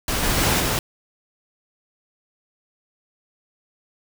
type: noise with level steps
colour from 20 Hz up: pink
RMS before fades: -23 / -21 / -19 / -22 dBFS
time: 0.08-0.79 s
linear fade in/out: 2 ms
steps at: 0.23 / 0.38 / 0.6 s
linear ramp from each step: 5 ms
effects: none